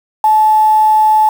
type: tone with quantisation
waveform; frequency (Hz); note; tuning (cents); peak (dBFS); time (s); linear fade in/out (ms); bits
sine; 863; A5; -34; -6; 0.24-1.29; 2; 5
effects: none